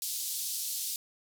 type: band-pass noise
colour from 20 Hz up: white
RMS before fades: -35 dBFS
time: 0.02-0.96 s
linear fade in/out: 0 ms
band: 3700 to 15000 Hz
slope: 24 dB/octave
effects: none